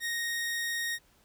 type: tone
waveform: sawtooth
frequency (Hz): 1864.7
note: A#6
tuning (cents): 0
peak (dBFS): -27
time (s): 0-0.99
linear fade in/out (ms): 50
effects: pink hiss -65 dBFS RMS until 1.24 s